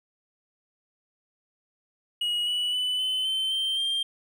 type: tone with pitch steps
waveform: triangle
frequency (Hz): 2900 / 2946 / 2992 / 3039 / 3087 / 3135 / 3184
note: F#7 / F#7 / F#7 / F#7 / G7 / G7 / G7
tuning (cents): -35 / -8 / +19 / +46 / -27 / -1 / +26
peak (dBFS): -23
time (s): 2.21-4.03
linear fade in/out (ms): 5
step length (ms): 260
effects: none